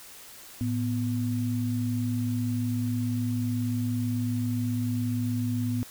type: tone pair together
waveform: sine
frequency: 110.24 / 246.8 Hz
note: A2 / B3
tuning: +4 / -1 cents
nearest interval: octave + major second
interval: 1395 cents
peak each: -28 dBFS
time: 0.61-5.83 s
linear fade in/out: 0 ms
effects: white hiss -47 dBFS RMS until 5.9 s